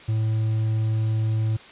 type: tone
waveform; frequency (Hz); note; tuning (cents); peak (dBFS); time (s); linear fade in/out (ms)
triangle; 110; A2; 0; -18; 0.08-1.57; 10
effects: white hiss -45 dBFS RMS until 1.71 s + resampled to 8000 Hz